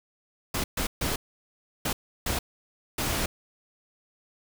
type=noise bursts at uneven times; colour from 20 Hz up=pink; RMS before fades=-28 dBFS; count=6; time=0.54-0.64 / 0.77-0.87 / 1.01-1.16 / 1.85-1.93 / 2.26-2.39 / 2.98-3.26 s; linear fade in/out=5 ms; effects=none